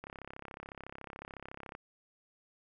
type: click train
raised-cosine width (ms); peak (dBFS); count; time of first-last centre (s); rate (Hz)
0.5; -29; 59; 0.04-1.751; 33.9
effects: none